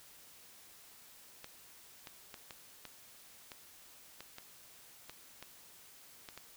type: clicks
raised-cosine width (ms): 0.2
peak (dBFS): -29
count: 12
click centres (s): 1.444 / 2.072 / 2.342 / 2.508 / 2.853 / 3.518 / 4.206 / 4.384 / 5.096 / 5.426 / 6.288 / 6.376
effects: white hiss -58 dBFS RMS until 6.56 s